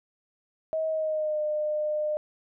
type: tone with pitch glide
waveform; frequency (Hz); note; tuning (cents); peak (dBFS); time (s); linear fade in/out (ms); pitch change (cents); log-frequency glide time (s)
sine; 636 to 605.5; D#5 to D#5; +38 to -47; -25; 0.73-2.17; 0; -85; 0.88-1.41
effects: none